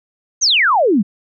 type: exponential sweep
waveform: sine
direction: down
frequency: 6700 to 180 Hz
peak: -10 dBFS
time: 0.41-1.03 s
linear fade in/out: 20 ms
effects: none